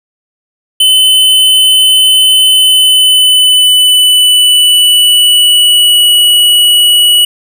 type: tone with pitch glide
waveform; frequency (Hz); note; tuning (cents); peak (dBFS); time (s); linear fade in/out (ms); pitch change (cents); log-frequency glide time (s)
square; 3036 to 2933; F#7 to F#7; +44 to -16; -4; 0.8-7.25; 5; -60; 2.46-6.09
effects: none